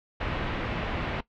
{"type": "low-pass noise", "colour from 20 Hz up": "pink", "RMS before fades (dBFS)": -31, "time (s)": [0.2, 1.21], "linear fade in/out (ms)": 10, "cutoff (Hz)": 3000, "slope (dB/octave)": 24, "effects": ["noise-tail reverb RT60 0.1 s tail -18 dB re dry"]}